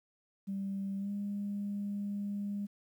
sine tone with pitch glide, 196 to 202.7 Hz, G3 to G#3, 0 to -42 cents, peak -33 dBFS, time 0.47-2.67 s, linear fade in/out 20 ms, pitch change +58 cents, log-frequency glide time 0.98-1.11 s, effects tanh soft clip ceiling -29 dBFS + 11-bit

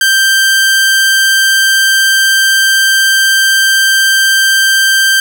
sawtooth tone, 1571 Hz, G6, 3 cents sharp, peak -3 dBFS, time 0.01-5.2 s, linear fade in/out 2 ms, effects 7-bit

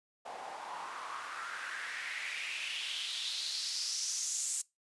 white noise with band-pass filter sweep, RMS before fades -39 dBFS, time 0.25-4.62 s, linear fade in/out 10 ms, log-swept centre 710 to 7800 Hz, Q 3.8, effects noise-tail reverb RT60 0.2 s tail -22 dB re dry + resampled to 24000 Hz

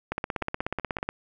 two click trains, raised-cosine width 0.5 ms, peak -13 / -23 dBFS, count 17 / 4, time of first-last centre 0.12-1.09 / 0.42-0.986 s, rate 16.5 / 5.3 Hz, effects none

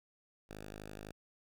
5% pulse tone, 51.91 Hz, G#1, in tune, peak -35 dBFS, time 0.49-1.12 s, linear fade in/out 10 ms, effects none

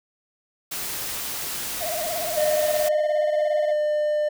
white noise, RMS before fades -30 dBFS, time 0.71-2.89 s, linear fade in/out 10 ms
triangle tone with vibrato, 659.3 Hz, E5, in tune, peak -25 dBFS, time 1.8-3.74 s, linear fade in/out 20 ms, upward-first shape sine, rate 17 Hz, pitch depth 130 cents each way
triangle tone with pitch glide, 608 to 600.3 Hz, D#5 to D5, -40 to +38 cents, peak -18 dBFS, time 2.37-4.29 s, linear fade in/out 10 ms, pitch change -22 cents, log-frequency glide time 2.58-4.08 s
effects none

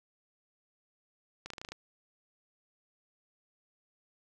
clicks, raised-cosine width 0.2 ms, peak -24 dBFS, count 8, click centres 1.46 / 1.503 / 1.535 / 1.582 / 1.615 / 1.649 / 1.688 / 1.72 s, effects none

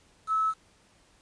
sine tone with quantisation, 1300 Hz, E6, 24 cents flat, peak -23 dBFS, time 0.27-0.54 s, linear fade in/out 50 ms, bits 8, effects pink hiss -62 dBFS RMS until 1.21 s + resampled to 22050 Hz

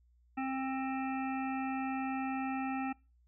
harmonic tone, 264.9 Hz, C4, 22 cents sharp, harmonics 1 / 3 / 5 / 7 / 9 / 10, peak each -35 / -38 / -44 / -48 / -49 / -48 dBFS, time 0.37-2.93 s, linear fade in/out 10 ms, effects noise-tail reverb RT60 0.3 s tail -25 dB re dry + added 60 Hz sine -64 dBFS peak until 3.27 s

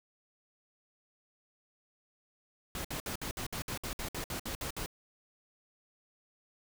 pink noise bursts, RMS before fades -38 dBFS, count 14, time 2.75-4.861 s, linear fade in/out 2 ms, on 96 ms, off 59 ms, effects none

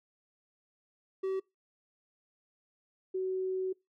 triangle / sine tone pair in turn, 382.1 / 375.1 Hz, G4 / F#4, -44 / +24 cents, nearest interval unison, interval 32 cents, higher first, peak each -28 / -30 dBFS, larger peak first, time 1.23-1.4 / 3.14-3.73 s, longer second, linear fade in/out 10 ms, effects noise-tail reverb RT60 0.2 s tail -24 dB re dry

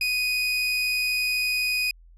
30% pulse tone, 2489 Hz, D#7, in tune, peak -20 dBFS, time 0.01-1.91 s, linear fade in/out 2 ms, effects added 42 Hz sine -48 dBFS peak until 2.17 s + low-pass 12000 Hz 12 dB/octave

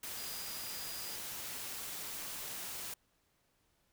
sine tone in noise, 4896 Hz, D#8, 29 cents flat, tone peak -48 dBFS, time 0.17-1.16 s, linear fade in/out 5 ms, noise white, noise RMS -43 dBFS, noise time 0.03-2.94 s, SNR -8 dB, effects pink hiss -75 dBFS RMS until 3.92 s

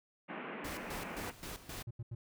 pink band-pass noise, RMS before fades -44 dBFS, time 0.28-1.32 s, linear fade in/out 20 ms, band 180 to 2700 Hz, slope 48 dB/octave
pink noise with tremolo, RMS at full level -44 dBFS, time 0.64-1.83 s, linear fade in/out 10 ms, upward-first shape square, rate 3.8 Hz, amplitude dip 75%
triangle tone bursts, 116.7 Hz, A#2, 2 cents sharp, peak -37 dBFS, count 3, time 1.87-2.15 s, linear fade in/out 5 ms, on 38 ms, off 83 ms
effects none

